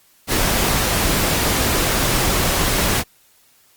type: noise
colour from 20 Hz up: pink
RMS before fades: -18 dBFS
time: 0.27-3.04 s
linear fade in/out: 50 ms
effects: white hiss -55 dBFS RMS until 3.76 s + Opus 48 kbps